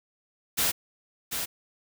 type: noise with echo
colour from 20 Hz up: white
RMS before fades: -25 dBFS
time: 0.57-0.72 s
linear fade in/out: 20 ms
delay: 740 ms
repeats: 1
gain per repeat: -6 dB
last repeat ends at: 1.46 s
effects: none